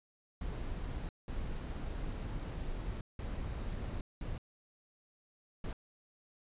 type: noise bursts at uneven times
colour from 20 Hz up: brown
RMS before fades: -39 dBFS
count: 5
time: 0.41-1.09 / 1.28-3.01 / 3.19-4.01 / 4.21-4.38 / 5.64-5.73 s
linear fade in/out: 2 ms
effects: resampled to 8000 Hz